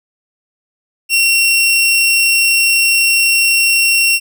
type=tone; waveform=sawtooth; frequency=2732 Hz; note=F7; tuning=39 cents flat; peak=-6 dBFS; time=1.09-4.2 s; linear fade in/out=50 ms; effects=none